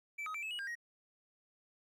triangle tone with pitch steps, 2322 / 1262 / 2339 / 2595 / 2910 / 1604 / 1884 Hz, D7 / D#6 / D7 / E7 / F#7 / G6 / A#6, -20 / +24 / -8 / -28 / -29 / +39 / +18 cents, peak -37 dBFS, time 0.18-0.754 s, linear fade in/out 10 ms, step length 82 ms, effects 13-bit

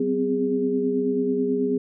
sine tone cluster, 188.3 / 254.1 / 263.3 / 410.5 Hz, F#3 / B3 / C4 / G#4, +31 / +49 / +11 / -20 cents, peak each -31 / -24 / -32 / -23 dBFS, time 0-1.78 s, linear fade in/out 5 ms, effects none

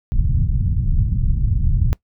pink low-pass noise, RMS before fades -17 dBFS, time 0.12-1.93 s, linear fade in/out 0 ms, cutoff 140 Hz, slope 24 dB/octave, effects noise-tail reverb RT60 0.1 s tail -21 dB re dry

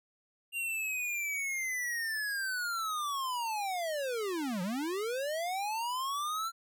square linear two-way sweep, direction down then up, 2794 to 171.7 to 1369 Hz, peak -33 dBFS, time 0.52-6.52 s, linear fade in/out 50 ms, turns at 4.62 s, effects none

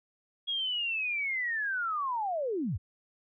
sine linear sweep, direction down, 3322 to 64 Hz, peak -29 dBFS, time 0.47-2.78 s, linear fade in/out 20 ms, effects none

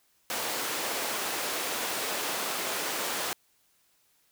pink high-pass noise, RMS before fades -32 dBFS, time 0.3-3.33 s, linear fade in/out 0 ms, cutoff 420 Hz, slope 12 dB/octave, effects white hiss -68 dBFS RMS until 4.31 s

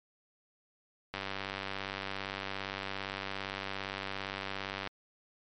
click train, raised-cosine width 0.3 ms, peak -20 dBFS, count 365, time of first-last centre 1.14-4.873 s, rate 97.5 Hz, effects MP3 48 kbps

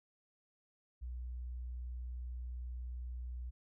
sine tone, 61.3 Hz, B1, 12 cents flat, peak -40 dBFS, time 1.01-3.51 s, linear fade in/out 20 ms, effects none

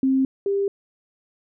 sine tone pair in turn, 265.4 / 397.7 Hz, C4 / G4, +25 / +25 cents, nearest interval perfect fifth, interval 700 cents, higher second, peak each -16 / -19 dBFS, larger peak first, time 0.03-0.25 / 0.46-0.68 s, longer neither, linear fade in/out 2 ms, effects none

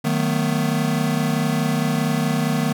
square chord, B dominant seventh, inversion first, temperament just, 154.34 / 185.21 / 222.2 / 246.9 Hz, D#3 / F#3 / A3 / B3, -14 / +2 / +17 / 0 cents, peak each -23 / -28 / -25 / -25 dBFS, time 0.04-2.73 s, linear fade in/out 10 ms, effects none

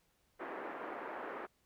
pink band-pass noise, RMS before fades -44 dBFS, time 0.39-1.47 s, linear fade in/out 20 ms, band 310 to 1800 Hz, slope 24 dB/octave, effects pink hiss -75 dBFS RMS until 1.65 s

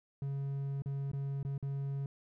triangle tone with dropouts, 138.59 Hz, C#3, in tune, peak -32 dBFS, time 0.22-2.06 s, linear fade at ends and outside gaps 2 ms, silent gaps 0.821-0.859 / 1.116-1.133 / 1.43-1.449 / 1.579-1.626 s, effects none

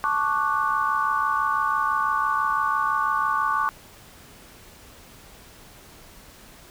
sine chord, D major seventh, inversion second, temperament equal, 880 / 1108.7 / 1174.7 / 1480 Hz, A5 / C#6 / D6 / F#6, 0 / 0 / 0 / 0 cents, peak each -29 / -24 / -25 / -28 dBFS, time 0.04-3.69 s, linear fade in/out 0 ms, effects pink hiss -48 dBFS RMS until 6.7 s

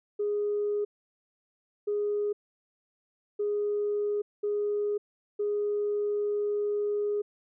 sine tone bursts at uneven times, 413.6 Hz, G#4, 7 cents flat, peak -25 dBFS, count 5, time 0.19-0.85 / 1.87-2.33 / 3.39-4.22 / 4.43-4.98 / 5.39-7.22 s, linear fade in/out 10 ms, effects tanh soft clip ceiling -21 dBFS

